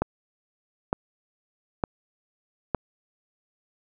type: click train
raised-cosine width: 1 ms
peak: -9 dBFS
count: 4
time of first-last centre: 0.02-2.747 s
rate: 1.1 Hz
effects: none